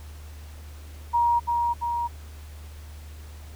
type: tone with echo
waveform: sine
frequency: 947 Hz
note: A#5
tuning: 27 cents sharp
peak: -18 dBFS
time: 1.13-1.4 s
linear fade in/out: 20 ms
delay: 340 ms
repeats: 2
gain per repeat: -3 dB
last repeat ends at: 2.08 s
effects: added 75 Hz sine -39 dBFS peak until 3.55 s + pink hiss -51 dBFS RMS until 3.55 s